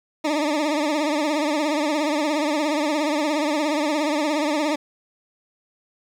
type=tone with vibrato; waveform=20% pulse; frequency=299.8 Hz; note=D4; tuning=36 cents sharp; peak=-15 dBFS; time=0.24-4.76 s; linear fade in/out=10 ms; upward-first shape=triangle; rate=17 Hz; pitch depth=110 cents each way; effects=low-pass 7000 Hz 12 dB/octave + 8-bit